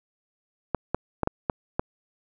clicks, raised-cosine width 1 ms, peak -9 dBFS, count 6, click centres 0.747 / 0.946 / 1.233 / 1.274 / 1.498 / 1.795 s, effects none

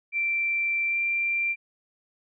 sine tone with pitch glide, 2349 to 2365 Hz, D7 to D7, 0 to +12 cents, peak -23 dBFS, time 0.12-1.56 s, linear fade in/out 50 ms, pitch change +12 cents, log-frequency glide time 0.87-0.98 s, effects none

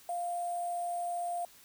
sine tone with sample-and-hold, 698.5 Hz, F5, in tune, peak -32 dBFS, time 0.09-1.45 s, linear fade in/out 2 ms, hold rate 8820 Hz, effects white hiss -58 dBFS RMS until 1.64 s

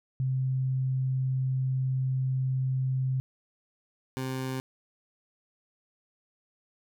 sine / 20% pulse tone pair in turn, 130.81 / 130.81 Hz, C3 / C3, 0 / 0 cents, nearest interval unison, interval 0 cents, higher neither, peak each -25 / -26 dBFS, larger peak first, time 0.2-3.2 / 4.17-4.6 s, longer first, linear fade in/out 0 ms, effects none

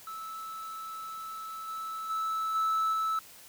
triangle tone with level steps, 1309 Hz, E6, 13 cents flat, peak -36 / -33 / -27 / -23 / -25 dBFS, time 0.07-3.19 s, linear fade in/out 2 ms, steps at 1.67 / 2.09 / 2.54 / 2.92 s, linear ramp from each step 20 ms, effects tanh soft clip ceiling -19 dBFS + white hiss -52 dBFS RMS until 3.48 s

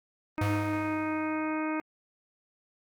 harmonic tone, 311.1 Hz, D#4, in tune, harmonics 1 / 2 / 3 / 4 / 5 / 6 / 7 / 8, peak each -30 / -38 / -38 / -39 / -42 / -49 / -42 / -44 dBFS, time 0.38-1.8 s, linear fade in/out 0 ms
square tone with exponential decay, 102 Hz, G#2, 31 cents flat, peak -26 dBFS, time 0.41-1.61 s, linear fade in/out 5 ms, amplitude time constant 260 ms
effects Opus 32 kbps

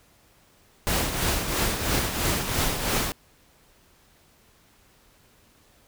pink noise with tremolo, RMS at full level -23 dBFS, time 0.87-3.12 s, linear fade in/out 0 ms, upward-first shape triangle, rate 3 Hz, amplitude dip 60%, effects pink hiss -59 dBFS RMS until 5.87 s

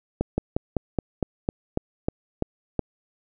slowing click train, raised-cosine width 2 ms, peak -9 dBFS, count 11, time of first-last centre 0.21-2.793 s, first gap 170 ms, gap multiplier 1.09, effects none

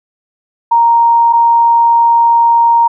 sine tone pair in turn, 932.3 / 932.3 Hz, A#5 / A#5, 0 / 0 cents, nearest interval unison, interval 0 cents, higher neither, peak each -5 dBFS, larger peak neither, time 0.71-1.33 / 1.33-2.88 s, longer second, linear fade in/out 10 ms, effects none

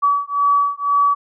sine beating tone pair, 1141 / 1143 Hz, C#6 / D6, +50 / -47 cents, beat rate 2 Hz, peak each -17 dBFS, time 0.02-1.15 s, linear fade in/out 20 ms, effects none

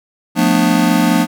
square chord, B half-diminished seventh, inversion second, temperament just, 177.8 / 222.2 / 246.9 / 296.3 Hz, F3 / A3 / B3 / D4, +31 / +17 / 0 / +15 cents, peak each -17 dBFS, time 0.35-1.27 s, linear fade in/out 50 ms, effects none

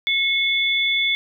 sine tone pair together, 2184 / 3469 Hz, C#7 / A7, -26 / -25 cents, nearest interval minor sixth, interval 801 cents, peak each -20 dBFS, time 0.07-1.15 s, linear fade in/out 0 ms, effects none

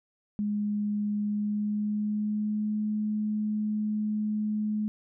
sine tone with pitch glide, 207.7 to 212.4 Hz, G#3 to G#3, 0 to +39 cents, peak -26 dBFS, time 0.39-4.88 s, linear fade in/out 0 ms, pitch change +39 cents, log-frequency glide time 1.22-2.8 s, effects none

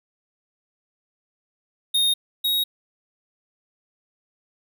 square tone pair in turn, 3700 / 3780 Hz, A#7 / A#7, -14 / +23 cents, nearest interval unison, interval 37 cents, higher second, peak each -18 / -20 dBFS, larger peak first, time 1.94-2.14 / 2.44-2.64 s, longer neither, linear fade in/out 10 ms, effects none

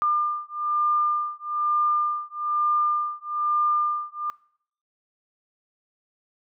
sine beating tone pair, 1200 / 1201.1 Hz, D6 / D6, +37 / +39 cents, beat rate 1.1 Hz, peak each -25 dBFS, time 0.02-4.3 s, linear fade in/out 0 ms, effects noise-tail reverb RT60 0.6 s tail -22 dB re dry

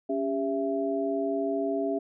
sine tone cluster, 279.3 / 399.5 / 666 Hz, C#4 / G4 / E5, +13 / +33 / +18 cents, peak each -30 dBFS, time 0.09-1.99 s, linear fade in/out 10 ms, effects none

